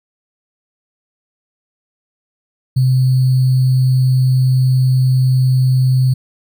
sine tone with sample-and-hold, 129.3 Hz, C3, 20 cents flat, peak -9 dBFS, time 2.76-6.14 s, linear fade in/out 10 ms, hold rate 4410 Hz, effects none

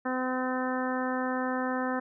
harmonic tone, 255.9 Hz, C4, 38 cents flat, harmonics 1 / 2 / 3 / 4 / 5 / 6 / 7, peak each -31 / -34 / -36 / -37 / -38 / -39 / -39 dBFS, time 0.05-2 s, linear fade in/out 10 ms, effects none

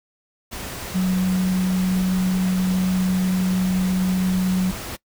sine tone in noise, 185 Hz, F#3, in tune, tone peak -17 dBFS, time 0.94-4.72 s, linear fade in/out 20 ms, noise pink, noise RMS -32 dBFS, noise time 0.51-4.97 s, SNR +12 dB, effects noise-tail reverb RT60 0.1 s tail -21 dB re dry

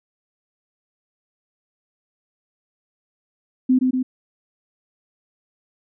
sine tone with echo, 256.5 Hz, C4, 34 cents flat, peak -12 dBFS, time 3.69-3.79 s, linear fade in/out 10 ms, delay 120 ms, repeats 2, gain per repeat -3 dB, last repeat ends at 4.03 s, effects none

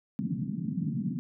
pink band-pass noise, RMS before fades -32 dBFS, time 0.19-1.19 s, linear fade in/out 0 ms, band 140 to 250 Hz, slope 48 dB/octave, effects none

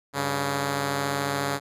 5% pulse tone pair together, 98.32 / 140.5 Hz, G2 / C#3, +6 / +24 cents, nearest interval tritone, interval 618 cents, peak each -23 / -14 dBFS, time 0.13-1.6 s, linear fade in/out 50 ms, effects resampled to 32000 Hz

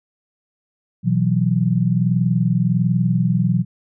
sine chord, B suspended fourth, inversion none, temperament equal, 123.47 / 164.81 / 185 Hz, B2 / E3 / F#3, 0 / 0 / 0 cents, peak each -19 dBFS, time 1.03-3.65 s, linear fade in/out 50 ms, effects none

